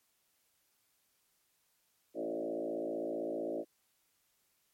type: tone with frequency modulation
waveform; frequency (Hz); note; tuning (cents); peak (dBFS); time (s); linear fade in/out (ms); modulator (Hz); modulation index
sine; 456.6; A#4; -36; -34; 2.14-3.65; 50; 55.6; 3.2
effects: white hiss -75 dBFS RMS until 4.73 s + MP3 64 kbps